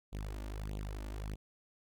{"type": "tone with flanger", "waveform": "sawtooth", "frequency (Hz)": 51.4, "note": "G#1", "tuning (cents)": -17, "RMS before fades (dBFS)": -41, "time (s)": [0.12, 1.36], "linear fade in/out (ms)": 20, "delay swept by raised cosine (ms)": [0.27, 3.47], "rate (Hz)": 1.6, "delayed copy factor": 0.95, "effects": []}